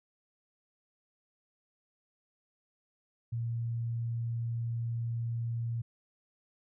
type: tone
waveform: sine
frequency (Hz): 116.54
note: A#2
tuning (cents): 0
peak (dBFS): -31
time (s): 3.32-5.82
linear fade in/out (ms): 10
effects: none